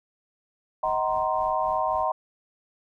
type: noise with tremolo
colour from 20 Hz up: brown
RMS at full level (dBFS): -44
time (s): 0.83-2.05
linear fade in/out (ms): 20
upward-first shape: triangle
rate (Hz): 3.7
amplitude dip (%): 90
type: chord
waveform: sine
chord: C half-diminished seventh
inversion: first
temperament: just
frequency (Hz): 627.9 / 753.5 / 941.9 / 1046.5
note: Eb5 / Gb5 / Bb5 / C6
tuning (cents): +16 / +31 / +18 / 0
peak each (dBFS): -28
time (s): 0.83-2.12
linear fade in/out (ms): 5
effects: none